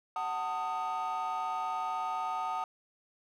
triangle chord, D# diminished, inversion first, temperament just, 746.7 / 896 / 1244.5 Hz, F#5 / A5 / D#6, +16 / +31 / 0 cents, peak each -33 dBFS, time 0.16-2.64 s, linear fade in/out 2 ms, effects tanh soft clip ceiling -26 dBFS

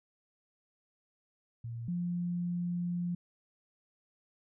sine tone pair in turn, 116.54 / 175.12 Hz, A#2 / F3, 0 / +5 cents, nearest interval perfect fifth, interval 705 cents, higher second, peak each -37 / -31 dBFS, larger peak second, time 1.64-1.88 / 1.88-3.15 s, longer second, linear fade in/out 5 ms, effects none

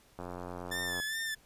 click train, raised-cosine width 1 ms, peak -27 dBFS, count 73, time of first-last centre 0.19-1 s, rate 88.9 Hz
sawtooth tone with vibrato, 1760 Hz, A6, in tune, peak -30 dBFS, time 0.71-1.35 s, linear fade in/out 10 ms, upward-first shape sine, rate 2.5 Hz, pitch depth 48 cents each way
effects pink hiss -63 dBFS RMS until 1.45 s + resampled to 32000 Hz

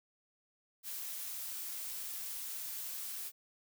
blue noise, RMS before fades -42 dBFS, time 0.83-3.32 s, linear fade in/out 50 ms, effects none

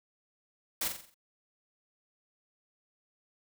white noise with echo, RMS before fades -32 dBFS, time 0.81-0.88 s, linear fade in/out 5 ms, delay 44 ms, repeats 6, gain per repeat -6 dB, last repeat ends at 1.144 s, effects none

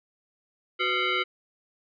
sine tone with frequency modulation, 370 Hz, F#4, in tune, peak -23 dBFS, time 0.79-1.24 s, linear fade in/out 20 ms, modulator 869 Hz, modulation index 3.3, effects resampled to 11025 Hz

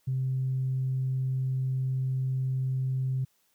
sine tone, 130.81 Hz, C3, in tune, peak -25 dBFS, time 0.07-3.25 s, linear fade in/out 10 ms, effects tanh soft clip ceiling -21 dBFS + white hiss -70 dBFS RMS until 3.54 s

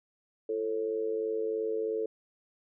sine tone with amplitude modulation, 442 Hz, A4, 8 cents sharp, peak -25 dBFS, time 0.49-2.06 s, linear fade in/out 5 ms, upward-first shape sine, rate 103 Hz, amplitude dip 80%, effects none

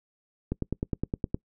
click train, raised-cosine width 3 ms, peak -15 dBFS, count 9, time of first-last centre 0.52-1.345 s, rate 9.7 Hz, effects noise-tail reverb RT60 0.1 s tail -24 dB re dry

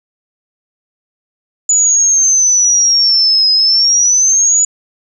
sine exponential two-way sweep, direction down then up, 6940 to 5040 to 6940 Hz, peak -7 dBFS, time 1.69-4.65 s, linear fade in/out 5 ms, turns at 3.52 s, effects none

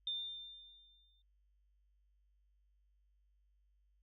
sine tone with exponential decay, 3598 Hz, A7, 38 cents sharp, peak -35 dBFS, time 0.07-1.22 s, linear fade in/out 2 ms, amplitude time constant 250 ms, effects added 50 Hz sine -70 dBFS peak until 4.02 s

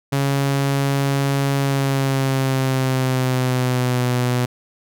sawtooth tone with pitch glide, 138.59 to 124.18 Hz, C#3 to B2, 0 to +10 cents, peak -13 dBFS, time 0.12-4.46 s, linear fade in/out 10 ms, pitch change -190 cents, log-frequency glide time 1.57-4.1 s, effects none

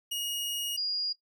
sawtooth / sine tone pair in turn, 2876 / 4852 Hz, F#7 / D#8, -50 / -44 cents, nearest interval major sixth, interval 906 cents, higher second, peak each -27 / -28 dBFS, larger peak first, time 0.11-0.77 / 0.77-1.13 s, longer first, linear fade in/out 10 ms, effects noise-tail reverb RT60 0.1 s tail -18 dB re dry

